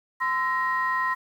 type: tone cluster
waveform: sine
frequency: 1032 / 1325 / 1881 Hz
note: C6 / E6 / A#6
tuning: -24 / +9 / +15 cents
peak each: -24 / -33 / -26 dBFS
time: 0.2-1.15 s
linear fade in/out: 20 ms
effects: tanh soft clip ceiling -15 dBFS + 9-bit